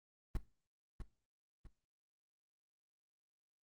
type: noise with echo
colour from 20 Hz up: brown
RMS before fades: -33 dBFS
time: 0.35-0.37 s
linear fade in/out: 2 ms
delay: 650 ms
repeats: 2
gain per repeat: -9 dB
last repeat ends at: 1.67 s
effects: noise-tail reverb RT60 0.3 s tail -17 dB re dry + Opus 32 kbps